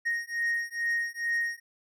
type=beating tone pair; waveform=triangle; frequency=1864.7 / 1867 Hz; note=A#6 / A#6; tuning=0 / +2 cents; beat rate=2.3 Hz; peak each=-29 dBFS; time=0.05-1.6 s; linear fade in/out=20 ms; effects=none